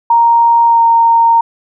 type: tone with pitch glide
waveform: sine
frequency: 932.3 to 923.2 Hz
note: A#5 to A#5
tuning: 0 to -17 cents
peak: -5 dBFS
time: 0.1-1.41 s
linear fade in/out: 5 ms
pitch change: -17 cents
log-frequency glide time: 0.66-0.81 s
effects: none